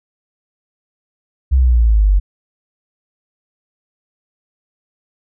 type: exponential sweep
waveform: sine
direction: down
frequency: 67.8 to 46.54 Hz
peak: -8 dBFS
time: 1.51-2.2 s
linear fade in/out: 20 ms
effects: none